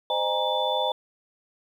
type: tone cluster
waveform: sine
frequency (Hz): 517 / 612 / 817 / 941 / 3505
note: C5 / D#5 / G#5 / A#5 / A7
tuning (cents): -21 / -29 / -29 / +16 / -7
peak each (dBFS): -29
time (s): 0.1-0.92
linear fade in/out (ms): 2
effects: 9-bit

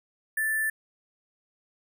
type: tone with sample-and-hold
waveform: sine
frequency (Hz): 1760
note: A6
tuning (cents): 0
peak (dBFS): -24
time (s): 0.37-0.7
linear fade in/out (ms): 5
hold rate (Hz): 11025
effects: none

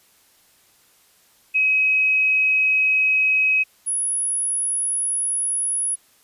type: tone pair in turn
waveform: sine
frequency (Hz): 2543 / 10305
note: D#7 / E9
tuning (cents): +37 / -40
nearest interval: 2 octaves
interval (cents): 2423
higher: second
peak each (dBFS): -15 / -20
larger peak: first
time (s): 1.54-3.64 / 3.86-5.96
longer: neither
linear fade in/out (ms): 20
effects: white hiss -57 dBFS RMS until 6.23 s + resampled to 32000 Hz

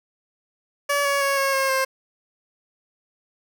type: tone with pitch steps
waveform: 15% pulse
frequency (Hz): 571 / 562.5 / 554.1 / 545.8 / 537.7 / 529.7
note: D5 / C#5 / C#5 / C#5 / C5 / C5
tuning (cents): -49 / +25 / -1 / -27 / +47 / +21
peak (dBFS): -13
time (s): 0.89-1.85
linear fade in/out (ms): 10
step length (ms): 160
effects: none

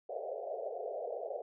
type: band-pass noise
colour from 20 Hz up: white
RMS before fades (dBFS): -40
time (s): 0.09-1.42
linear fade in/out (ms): 5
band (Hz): 410 to 730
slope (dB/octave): 96
effects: none

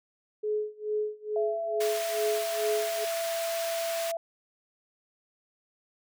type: tone with tremolo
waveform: sine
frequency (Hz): 424.4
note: G#4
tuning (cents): +38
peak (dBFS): -25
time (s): 0.43-3.05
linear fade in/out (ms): 10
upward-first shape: sine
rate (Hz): 2.3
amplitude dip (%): 95
type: tone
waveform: sine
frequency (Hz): 668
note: E5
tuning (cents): +23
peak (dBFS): -29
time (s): 1.36-4.17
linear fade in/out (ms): 2
type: high-pass noise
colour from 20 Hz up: pink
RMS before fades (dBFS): -37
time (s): 1.8-4.12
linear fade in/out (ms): 10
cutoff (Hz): 1400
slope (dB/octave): 12
effects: none

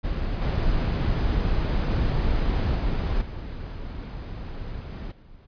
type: noise with level steps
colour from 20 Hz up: brown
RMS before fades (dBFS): -27 / -23 / -25 / -34 / -49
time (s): 0.03-5.47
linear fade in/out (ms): 20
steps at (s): 0.41 / 2.75 / 3.21 / 5.11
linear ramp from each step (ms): 10
effects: resampled to 11025 Hz

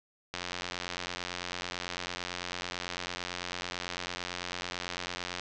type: click train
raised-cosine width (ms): 0.2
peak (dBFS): -17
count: 451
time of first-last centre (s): 0.34-5.396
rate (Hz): 89
effects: low-pass 7000 Hz 12 dB/octave

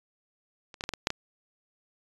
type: clicks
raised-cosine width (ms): 0.2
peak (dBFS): -28 / -17 / -16 / -14 / -16 / -7 / -13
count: 7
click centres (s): 0.742 / 0.809 / 0.839 / 0.891 / 0.937 / 1.071 / 1.104
effects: resampled to 24000 Hz

